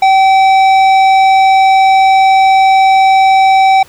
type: tone with tanh clipping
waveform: sine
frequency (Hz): 769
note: G5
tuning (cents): -33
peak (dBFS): -6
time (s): 0.02-3.83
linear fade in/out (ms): 5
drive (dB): 12
effects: pink hiss -41 dBFS RMS until 3.88 s